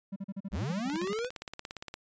triangle tone bursts, 196.1 Hz, G3, 1 cent sharp, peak -32 dBFS, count 13, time 0.12-1.134 s, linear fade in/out 10 ms, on 42 ms, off 39 ms
square linear sweep, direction up, 47.05 to 520 Hz, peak -32 dBFS, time 0.51-1.3 s, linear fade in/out 50 ms
click train, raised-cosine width 0.2 ms, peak -22 dBFS, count 19, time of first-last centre 0.9-1.94 s, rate 17.3 Hz
effects resampled to 16000 Hz

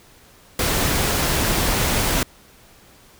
pink noise, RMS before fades -20 dBFS, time 0.59-2.23 s, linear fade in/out 2 ms, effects pink hiss -50 dBFS RMS until 3.19 s

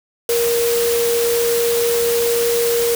sine tone in noise, 470 Hz, A#4, 14 cents sharp, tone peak -15 dBFS, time 0.29-2.95 s, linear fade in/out 2 ms, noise white, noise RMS -23 dBFS, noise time 0.29-2.95 s, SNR +5 dB, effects none

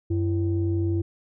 sine tone pair together, 94.1 / 335.3 Hz, F#2 / E4, +30 / +30 cents, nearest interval octave + minor seventh, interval 2200 cents, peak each -22 / -25 dBFS, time 0.1-1.02 s, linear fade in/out 10 ms, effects tanh soft clip ceiling -15 dBFS

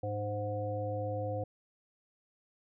harmonic tone with a mistuned harmonic, 104.1 Hz, G#2, 5 cents sharp, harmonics 1 / 3 / 5 / 7, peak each -36 / -44 / -36 / -41 dBFS, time 0.03-1.44 s, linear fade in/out 5 ms, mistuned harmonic 3, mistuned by -46 cents, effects none

